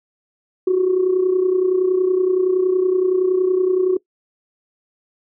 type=tone with amplitude modulation; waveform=sine; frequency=370 Hz; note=F#4; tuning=in tune; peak=-10 dBFS; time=0.67-3.97 s; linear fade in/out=5 ms; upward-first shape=sine; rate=30.7 Hz; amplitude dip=60%; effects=noise-tail reverb RT60 0.1 s tail -22 dB re dry + tanh soft clip ceiling -8 dBFS